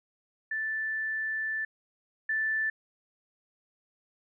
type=tone pair in turn; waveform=sine; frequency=1760 / 1760 Hz; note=A6 / A6; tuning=0 / 0 cents; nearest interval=unison; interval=0 cents; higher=neither; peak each=-29 / -26 dBFS; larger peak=second; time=0.51-1.65 / 2.29-2.7 s; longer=first; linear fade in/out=5 ms; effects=none